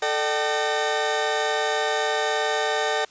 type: tone cluster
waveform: 30% pulse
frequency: 440.5 / 601 / 768 / 1825 Hz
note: A4 / D5 / G5 / A#6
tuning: +2 / +40 / -36 / -37 cents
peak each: -24 / -25 / -24 / -26 dBFS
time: 0.02-3.05 s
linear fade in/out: 5 ms
effects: white hiss -52 dBFS RMS until 3.1 s + resampled to 16000 Hz